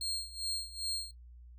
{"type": "tone with tremolo", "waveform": "35% pulse", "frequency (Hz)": 4231, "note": "C8", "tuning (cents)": 19, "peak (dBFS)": -30, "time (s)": [0.01, 1.11], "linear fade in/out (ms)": 2, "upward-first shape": "sine", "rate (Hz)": 2.5, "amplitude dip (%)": 85, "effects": ["noise-tail reverb RT60 0.1 s tail -18 dB re dry", "added 60 Hz sine -50 dBFS peak until 1.58 s"]}